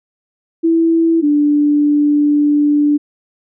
sine tone pair in turn, 329.6 / 293.6 Hz, E4 / D4, 0 / 0 cents, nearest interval major second, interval 200 cents, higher first, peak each -9 dBFS, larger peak neither, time 0.63-1.22 / 1.22-2.98 s, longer second, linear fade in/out 20 ms, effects none

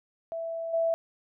sine tone with level steps, 661 Hz, E5, 5 cents sharp, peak -31 / -23 dBFS, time 0.32-0.94 s, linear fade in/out 0 ms, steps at 0.73 s, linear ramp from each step 10 ms, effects none

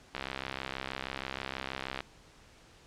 click train, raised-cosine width 0.3 ms, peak -19 dBFS, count 124, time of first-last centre 0.15-2.005 s, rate 66.3 Hz, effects pink hiss -58 dBFS RMS until 2.86 s + low-pass 7000 Hz 12 dB/octave

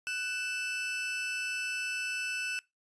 40% pulse tone pair together, 1492.8 / 2637 Hz, F#6 / E7, +15 / 0 cents, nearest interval minor seventh, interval 985 cents, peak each -36 / -33 dBFS, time 0.07-2.59 s, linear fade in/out 0 ms, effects noise-tail reverb RT60 0.2 s tail -22 dB re dry + resampled to 22050 Hz

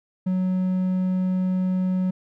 triangle tone, 185 Hz, F#3, in tune, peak -18 dBFS, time 0.26-2.11 s, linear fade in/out 10 ms, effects none

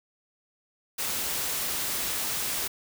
white noise, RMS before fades -30 dBFS, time 0.98-2.68 s, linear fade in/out 10 ms, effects none

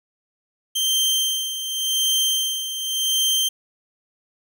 sawtooth tone with tremolo, 3142 Hz, G7, 3 cents sharp, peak -14 dBFS, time 0.75-3.49 s, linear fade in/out 10 ms, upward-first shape sine, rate 0.89 Hz, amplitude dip 65%, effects none

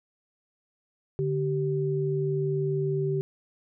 sine tone pair together, 145.9 / 386.6 Hz, D3 / G4, -11 / -24 cents, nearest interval octave + perfect fourth, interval 1687 cents, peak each -27 dBFS, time 1.19-3.21 s, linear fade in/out 0 ms, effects none

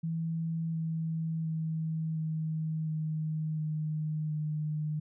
sine tone with pitch steps, 163.6 / 161.72 / 159.86 / 158.03 / 156.21 / 154.42 / 152.64 Hz, E3 / E3 / D#3 / D#3 / D#3 / D#3 / D#3, -13 / -33 / +47 / +27 / +7 / -13 / -33 cents, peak -30 dBFS, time 0.03-5 s, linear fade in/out 10 ms, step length 710 ms, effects none

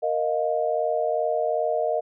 sine chord, Bb suspended fourth, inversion none, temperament equal with one note detuned, 466.2 / 622.3 / 704.9 Hz, Bb4 / Eb5 / F5, 0 / 0 / +16 cents, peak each -27 / -24 / -27 dBFS, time 0.02-2.01 s, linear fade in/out 20 ms, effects none

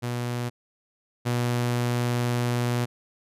sawtooth tone pair in turn, 121.3 / 121.3 Hz, B2 / B2, -31 / -31 cents, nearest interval unison, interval 0 cents, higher neither, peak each -23 / -19 dBFS, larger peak second, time 0.02-0.5 / 1.25-2.86 s, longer second, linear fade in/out 20 ms, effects resampled to 32000 Hz

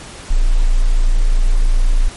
sine tone, 28.54 Hz, A#0, 36 cents flat, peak -8 dBFS, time 0.3-2.09 s, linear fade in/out 10 ms, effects pink hiss -34 dBFS RMS until 2.16 s + MP3 48 kbps

